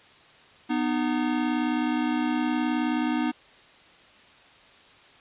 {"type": "tone pair together", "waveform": "square", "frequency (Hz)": [246.9, 306.1], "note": ["B3", "D#4"], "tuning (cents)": [0, -28], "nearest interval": "major third", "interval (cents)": 372, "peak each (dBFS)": -27, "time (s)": [0.69, 3.32], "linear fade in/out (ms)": 20, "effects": ["white hiss -53 dBFS RMS until 5.2 s", "resampled to 8000 Hz"]}